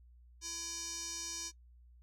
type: tone with band-pass filter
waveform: square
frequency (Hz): 335.9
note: E4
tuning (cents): +33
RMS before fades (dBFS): -42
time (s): 0.41-1.52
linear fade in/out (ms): 50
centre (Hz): 6000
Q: 4.4
effects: noise-tail reverb RT60 0.1 s tail -21 dB re dry + added 60 Hz sine -57 dBFS peak until 2.02 s

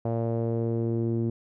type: tone with low-pass filter sweep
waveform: sawtooth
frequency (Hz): 115.3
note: A#2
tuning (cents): -19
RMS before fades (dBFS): -27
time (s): 0.05-1.3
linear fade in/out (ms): 5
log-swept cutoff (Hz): 640 to 310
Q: 2.7
effects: none

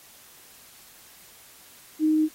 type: tone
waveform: sine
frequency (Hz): 310.6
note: D#4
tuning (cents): -3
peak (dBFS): -18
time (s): 1.99-2.29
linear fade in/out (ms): 50
effects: white hiss -51 dBFS RMS until 2.34 s + AAC 48 kbps

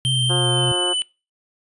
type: tone with pitch glide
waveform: square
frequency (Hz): 3136 to 2994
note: G7 to F#7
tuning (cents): 0 to +20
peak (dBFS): -20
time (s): 0.05-1.02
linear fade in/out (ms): 0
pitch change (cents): -80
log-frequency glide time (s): 0.37-0.83
type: tone with vibrato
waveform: sine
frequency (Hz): 128.4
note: C3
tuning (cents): -32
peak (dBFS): -20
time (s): 0.05-0.72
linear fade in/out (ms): 2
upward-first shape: triangle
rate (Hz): 4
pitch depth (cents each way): 46
type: harmonic tone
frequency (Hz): 178.4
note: F3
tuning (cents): +37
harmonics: 2 / 3 / 4 / 5 / 6 / 7 / 8 / 9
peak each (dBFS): -25 / -29 / -31 / -33 / -35 / -36 / -37 / -38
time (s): 0.29-0.94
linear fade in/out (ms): 20
effects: noise-tail reverb RT60 0.3 s tail -23 dB re dry + resampled to 24000 Hz

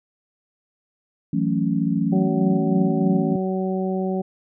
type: chord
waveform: sine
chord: F# minor seventh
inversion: third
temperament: equal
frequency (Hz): 164.81 / 185 / 220 / 277.2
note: E3 / F#3 / A3 / C#4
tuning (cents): 0 / 0 / 0 / 0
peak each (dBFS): -24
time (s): 1.33-3.36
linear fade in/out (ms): 5
type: harmonic tone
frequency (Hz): 188.2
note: F#3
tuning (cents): +30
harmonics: 1 / 2 / 3 / 4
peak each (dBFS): -23 / -26 / -31 / -32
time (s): 2.12-4.22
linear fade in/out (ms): 10
effects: none

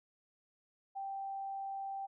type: tone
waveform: sine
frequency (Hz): 783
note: G5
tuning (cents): -2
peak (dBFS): -38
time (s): 0.95-2.07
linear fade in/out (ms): 20
effects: none

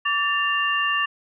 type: tone cluster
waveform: sine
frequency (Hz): 1153 / 1781 / 2786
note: D6 / A6 / F7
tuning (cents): -32 / +21 / -5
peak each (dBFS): -24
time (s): 0.05-1.06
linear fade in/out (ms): 10
effects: none

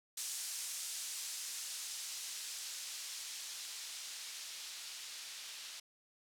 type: noise with low-pass filter sweep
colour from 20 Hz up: violet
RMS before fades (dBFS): -45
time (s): 0.17-5.8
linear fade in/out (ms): 5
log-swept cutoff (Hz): 7200 to 3900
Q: 0.86
effects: none

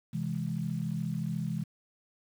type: chord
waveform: sine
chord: C augmented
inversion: none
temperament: equal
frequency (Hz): 130.81 / 164.81 / 207.7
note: C3 / E3 / G#3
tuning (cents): 0 / 0 / 0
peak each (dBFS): -36 / -33 / -36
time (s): 0.13-1.64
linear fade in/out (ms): 10
effects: 9-bit

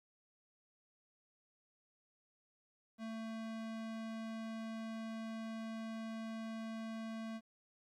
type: tone with low-pass filter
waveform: square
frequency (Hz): 223.5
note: A3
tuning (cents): +27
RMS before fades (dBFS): -44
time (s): 2.98-7.41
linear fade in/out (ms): 50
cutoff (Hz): 5900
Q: 0.5
effects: 12-bit

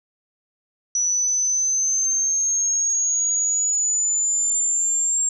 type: linear sweep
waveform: sine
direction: up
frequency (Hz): 5890 to 7459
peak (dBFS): -18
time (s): 0.95-5.29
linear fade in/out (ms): 2
effects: none

